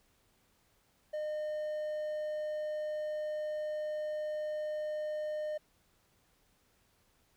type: tone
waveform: triangle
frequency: 609 Hz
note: D#5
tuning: 37 cents flat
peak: -32 dBFS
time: 1.13-5.58 s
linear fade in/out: 10 ms
effects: pink hiss -71 dBFS RMS until 7.36 s